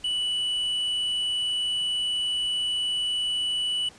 sine tone with tanh clipping, 2960 Hz, F#7, in tune, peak -25 dBFS, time 0.04-3.89 s, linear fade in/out 5 ms, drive 4 dB, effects pink hiss -51 dBFS RMS until 3.98 s + resampled to 22050 Hz

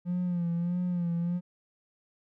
triangle tone with vibrato, 174.61 Hz, F3, in tune, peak -24 dBFS, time 0.05-1.41 s, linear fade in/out 50 ms, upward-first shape sine, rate 1.6 Hz, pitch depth 50 cents each way, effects tanh soft clip ceiling -22 dBFS

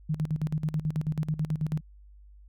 sine tone with tremolo, 154.4 Hz, D#3, 13 cents flat, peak -24 dBFS, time 0.09-1.81 s, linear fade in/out 10 ms, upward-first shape square, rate 9.2 Hz, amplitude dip 80%, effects added 50 Hz sine -49 dBFS peak until 2.48 s

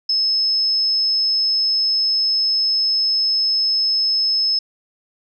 sine tone, 5200 Hz, E8, 24 cents flat, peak -15 dBFS, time 0.09-4.59 s, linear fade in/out 5 ms, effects none

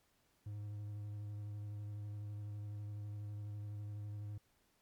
triangle tone with vibrato, 103.83 Hz, G#2, in tune, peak -40 dBFS, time 0.46-4.38 s, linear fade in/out 5 ms, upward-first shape square, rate 12 Hz, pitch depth 14 cents each way, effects pink hiss -75 dBFS RMS until 4.81 s + MP3 96 kbps

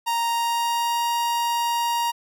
45% pulse tone with pitch glide, 932.3 to 941.5 Hz, A#5 to A#5, 0 to +17 cents, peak -21 dBFS, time 0.06-2.12 s, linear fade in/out 20 ms, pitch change +17 cents, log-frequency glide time 0.26-1.02 s, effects none

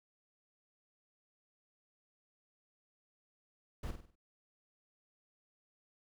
brown noise with echo, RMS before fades -40 dBFS, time 3.83-3.91 s, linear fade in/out 5 ms, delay 49 ms, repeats 5, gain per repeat -7 dB, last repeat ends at 4.155 s, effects none

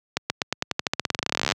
accelerating click train, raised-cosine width 0.2 ms, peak -4 dBFS, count 30, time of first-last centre 0.17-1.521 s, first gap 130 ms, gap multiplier 0.91, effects high-pass 100 Hz 12 dB/octave

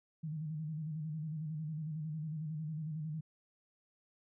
sine tone with vibrato, 155.3 Hz, D#3, 3 cents flat, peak -37 dBFS, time 0.23-3.21 s, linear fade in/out 10 ms, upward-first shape square, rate 11 Hz, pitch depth 57 cents each way, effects none

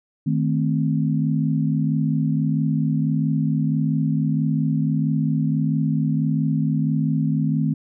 sine chord, A diminished, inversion second, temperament equal, 155.56 / 220 / 261.6 Hz, Eb3 / A3 / C4, 0 / 0 / 0 cents, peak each -20 / -24 / -24 dBFS, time 0.26-7.74 s, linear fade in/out 10 ms, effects none

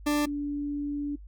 40% pulse / sine tone pair in turn, 294.8 / 288.9 Hz, D4 / D4, +7 / -28 cents, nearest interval unison, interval 35 cents, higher first, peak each -22 / -28 dBFS, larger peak first, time 0.06-0.26 / 0.26-1.16 s, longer second, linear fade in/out 10 ms, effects noise-tail reverb RT60 0.1 s tail -21 dB re dry + added 50 Hz sine -43 dBFS peak until 1.27 s

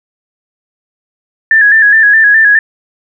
sine tone with vibrato, 1722 Hz, A6, 38 cents flat, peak -3 dBFS, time 1.51-2.59 s, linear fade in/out 2 ms, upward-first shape square, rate 4.8 Hz, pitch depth 57 cents each way, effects none

